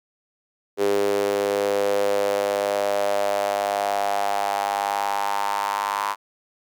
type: tone with high-pass filter sweep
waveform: sawtooth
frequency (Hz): 100.9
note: G#2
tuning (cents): -49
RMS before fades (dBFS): -23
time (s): 0.77-6.16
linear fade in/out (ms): 50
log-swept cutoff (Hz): 410 to 1000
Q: 5.8
effects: none